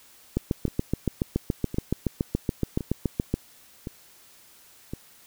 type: two click trains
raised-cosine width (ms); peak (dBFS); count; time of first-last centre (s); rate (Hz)
3; -19 / -10; 5 / 22; 0.68-4.935 / 0.37-3.34; 0.94 / 7.07
effects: white hiss -54 dBFS RMS until 5.26 s